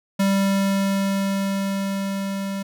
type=tone with level ramp; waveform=square; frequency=196 Hz; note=G3; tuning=in tune; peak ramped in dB=-17 to -26 dBFS; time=0.19-2.63 s; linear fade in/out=10 ms; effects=none